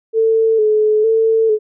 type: tone with vibrato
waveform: sine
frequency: 437.5 Hz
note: A4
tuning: 10 cents flat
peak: -10 dBFS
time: 0.13-1.59 s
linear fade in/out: 50 ms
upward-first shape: square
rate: 1.1 Hz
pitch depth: 37 cents each way
effects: none